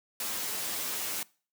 white noise with comb filter, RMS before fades -34 dBFS, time 0.2-1.23 s, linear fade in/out 2 ms, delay 9.4 ms, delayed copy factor +0.7, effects noise-tail reverb RT60 0.4 s tail -23 dB re dry + high-pass 150 Hz 12 dB/octave

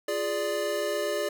square chord, D diminished, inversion first, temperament equal with one note detuned, 347.6 / 415.3 / 587.3 Hz, F4 / Ab4 / D5, -8 / 0 / 0 cents, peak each -36 / -32 / -30 dBFS, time 0.08-1.29 s, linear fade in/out 5 ms, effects none

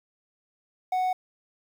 triangle tone, 740 Hz, F#5, in tune, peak -21 dBFS, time 0.92-1.13 s, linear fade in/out 5 ms, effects 9-bit

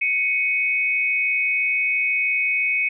sine tone pair together, 2217 / 2518 Hz, C#7 / D#7, 0 / +20 cents, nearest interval major second, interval 220 cents, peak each -21 dBFS, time 0.01-2.89 s, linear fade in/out 10 ms, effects none

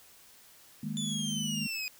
sine chord, D# suspended fourth, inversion none, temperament equal with one note detuned, 155.56 / 207.7 / 231.7 Hz, D#3 / G#3 / A#3, 0 / 0 / -10 cents, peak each -38 / -36 / -38 dBFS, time 0.83-1.67 s, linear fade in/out 5 ms
25% pulse linear sweep, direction down, 3512 to 2482 Hz, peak -30 dBFS, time 0.97-1.88 s, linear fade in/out 0 ms
effects white hiss -57 dBFS RMS until 1.99 s

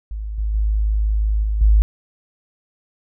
sine tone with level steps, 52.8 Hz, G#1, 29 cents sharp, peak -24 / -18 / -15 / -17 / -9 dBFS, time 0.11-1.82 s, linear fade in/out 0 ms, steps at 0.38 / 0.54 / 1.43 / 1.61 s, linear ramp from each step 5 ms, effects none

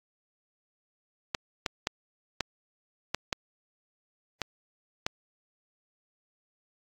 clicks, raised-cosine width 0.2 ms, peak -10 dBFS, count 8, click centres 1.348 / 1.662 / 1.871 / 2.407 / 3.146 / 3.328 / 4.417 / 5.065 s, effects AAC 64 kbps

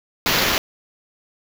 white noise with sample-and-hold, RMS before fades -19 dBFS, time 0.26-0.58 s, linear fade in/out 0 ms, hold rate 8820 Hz, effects none

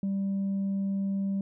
sine tone with tanh clipping, 196 Hz, G3, in tune, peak -27 dBFS, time 0.03-1.41 s, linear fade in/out 2 ms, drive 1 dB, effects none

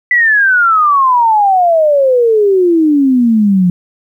sine exponential sweep, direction down, 1996 to 174.61 Hz, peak -6 dBFS, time 0.11-3.7 s, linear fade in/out 2 ms, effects 8-bit

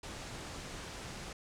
pink low-pass noise, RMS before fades -45 dBFS, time 0.03-1.33 s, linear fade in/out 5 ms, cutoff 8500 Hz, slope 24 dB/octave, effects none

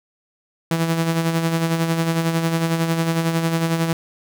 sawtooth tone with tremolo, 164.81 Hz, E3, in tune, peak -12 dBFS, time 0.71-3.93 s, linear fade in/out 2 ms, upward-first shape sine, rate 11 Hz, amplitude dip 50%, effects none

